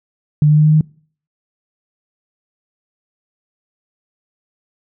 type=tone with pitch steps; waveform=sine; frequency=149.8 / 151.1 / 152.42 / 153.74 / 155.08 Hz; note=D3 / D3 / D#3 / D#3 / D#3; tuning=+35 / +50 / -35 / -20 / -5 cents; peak=-7 dBFS; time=0.42-0.81 s; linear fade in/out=2 ms; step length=78 ms; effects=noise-tail reverb RT60 0.5 s tail -25 dB re dry